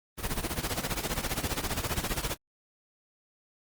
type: noise with tremolo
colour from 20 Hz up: pink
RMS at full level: -29 dBFS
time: 0.17-2.37 s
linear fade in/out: 50 ms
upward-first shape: sine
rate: 15 Hz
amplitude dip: 80%
effects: Opus 24 kbps

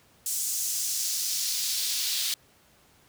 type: noise with high-pass filter sweep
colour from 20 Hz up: pink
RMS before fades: -29 dBFS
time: 0.26-2.34 s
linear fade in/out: 2 ms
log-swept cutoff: 7400 to 3700 Hz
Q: 1.7
effects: pink hiss -60 dBFS RMS until 3.08 s + high-pass 60 Hz 12 dB/octave

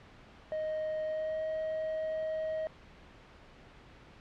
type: tone with pitch glide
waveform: triangle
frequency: 623 to 631 Hz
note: D#5 to D#5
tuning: +2 to +24 cents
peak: -30 dBFS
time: 0.52-2.67 s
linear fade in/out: 0 ms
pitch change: +22 cents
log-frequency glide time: 1.04-1.44 s
effects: pink hiss -55 dBFS RMS until 4.2 s + low-pass 3000 Hz 12 dB/octave

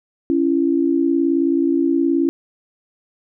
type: tone pair together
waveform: sine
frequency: 277.2 / 336.1 Hz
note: C#4 / E4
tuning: 0 / +34 cents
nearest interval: minor third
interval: 334 cents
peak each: -17 dBFS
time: 0.3-2.29 s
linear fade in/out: 0 ms
effects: none

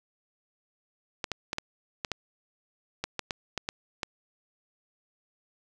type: clicks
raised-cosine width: 0.2 ms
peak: -13 dBFS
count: 12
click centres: 1.242 / 1.317 / 1.531 / 1.584 / 2.048 / 2.117 / 3.04 / 3.193 / 3.308 / 3.577 / 3.689 / 4.032 s
effects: none

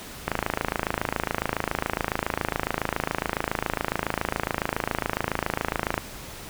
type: click train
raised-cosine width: 0.5 ms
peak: -8 dBFS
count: 156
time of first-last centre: 0.28-5.979 s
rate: 27.2 Hz
effects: pink hiss -40 dBFS RMS until 6.49 s

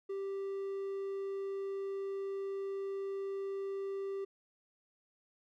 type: tone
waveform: triangle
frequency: 392 Hz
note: G4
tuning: in tune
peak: -34 dBFS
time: 0.09-4.25 s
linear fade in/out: 10 ms
effects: none

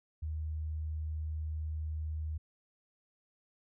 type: tone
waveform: sine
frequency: 77.78 Hz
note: D#2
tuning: in tune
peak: -34 dBFS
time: 0.22-2.38 s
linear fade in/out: 10 ms
effects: none

